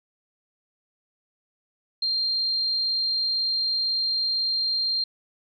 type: tone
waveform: sine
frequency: 4186 Hz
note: C8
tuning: in tune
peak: -22 dBFS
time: 2.02-5.04 s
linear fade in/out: 5 ms
effects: none